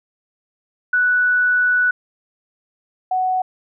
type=tone pair in turn; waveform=sine; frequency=1480 / 743.2 Hz; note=F#6 / F#5; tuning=0 / +7 cents; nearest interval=octave; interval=1193 cents; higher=first; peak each=-13 / -16 dBFS; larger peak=first; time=0.93-1.91 / 3.11-3.42 s; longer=first; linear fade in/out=5 ms; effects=none